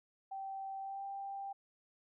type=tone with pitch glide; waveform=sine; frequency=777 to 789.2 Hz; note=G5 to G5; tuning=-16 to +11 cents; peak=-40 dBFS; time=0.31-1.53 s; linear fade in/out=10 ms; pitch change=+27 cents; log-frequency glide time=0.8-1.04 s; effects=none